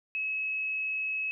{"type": "tone", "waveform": "sine", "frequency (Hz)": 2573, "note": "E7", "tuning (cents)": -43, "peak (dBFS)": -29, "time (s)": [0.15, 1.31], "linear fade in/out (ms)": 0, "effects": []}